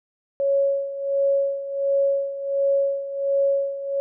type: tone with tremolo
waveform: sine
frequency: 554.4 Hz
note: C#5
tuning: in tune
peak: -16 dBFS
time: 0.4-4 s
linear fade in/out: 0 ms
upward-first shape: sine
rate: 1.4 Hz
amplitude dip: 75%
effects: none